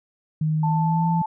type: tone with pitch glide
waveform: sine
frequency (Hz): 155.56 to 167.69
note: D#3 to E3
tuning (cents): 0 to +30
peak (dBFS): -19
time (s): 0.41-1.22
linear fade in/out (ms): 5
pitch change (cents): +130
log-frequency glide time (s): 0.59-1.08
type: tone with vibrato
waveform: sine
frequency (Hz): 880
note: A5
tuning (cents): 0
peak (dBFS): -23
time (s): 0.63-1.26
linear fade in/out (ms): 5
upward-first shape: sine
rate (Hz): 2.9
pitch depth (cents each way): 10
effects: none